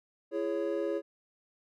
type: chord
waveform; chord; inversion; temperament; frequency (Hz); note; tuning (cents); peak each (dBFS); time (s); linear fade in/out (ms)
triangle; C# minor; first; equal with one note detuned; 336.2 / 415.3 / 554.4; E4 / G#4 / C#5; +34 / 0 / 0; -32; 0.31-1.02; 50
effects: none